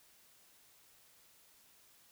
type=silence; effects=white hiss -65 dBFS RMS until 2.11 s